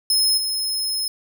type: tone with level steps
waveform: sawtooth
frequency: 5170 Hz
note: E8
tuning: 34 cents flat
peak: -13 / -19 dBFS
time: 0.1-1.08 s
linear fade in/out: 2 ms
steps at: 0.37 s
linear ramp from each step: 10 ms
effects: none